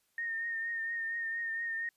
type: tone with vibrato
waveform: sine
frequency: 1835 Hz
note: A#6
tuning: 28 cents flat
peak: -33 dBFS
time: 0.18-1.89 s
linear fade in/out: 2 ms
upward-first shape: triangle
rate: 4.3 Hz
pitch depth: 35 cents each way
effects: white hiss -75 dBFS RMS until 1.96 s + resampled to 32000 Hz